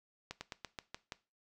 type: slowing click train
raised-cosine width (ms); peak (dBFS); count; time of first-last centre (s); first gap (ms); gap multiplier
0.2; -24; 7; 0.31-1.122; 100; 1.12
effects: noise-tail reverb RT60 0.3 s tail -18 dB re dry